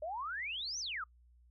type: exponential two-way sweep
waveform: sine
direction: up then down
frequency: 587.3 to 6272 to 1178 Hz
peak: -37 dBFS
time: 0.02-1.04 s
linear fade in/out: 5 ms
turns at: 0.79 s
effects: noise-tail reverb RT60 0.1 s tail -25 dB re dry + added 60 Hz sine -61 dBFS peak until 1.5 s